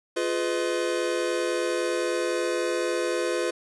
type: chord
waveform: square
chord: F half-diminished seventh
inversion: none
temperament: just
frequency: 349.2 / 419.1 / 502.9 / 628.6 Hz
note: F4 / Ab4 / Cb5 / Eb5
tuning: 0 / +16 / +31 / +18 cents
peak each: -29 / -33 / -29 / -35 dBFS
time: 0.16-3.51 s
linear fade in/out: 10 ms
effects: resampled to 24000 Hz + 10-bit